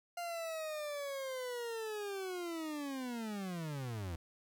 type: linear sweep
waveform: 40% pulse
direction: down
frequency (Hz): 701 to 79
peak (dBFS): -38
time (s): 0.17-4.16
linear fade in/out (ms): 5
effects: 12-bit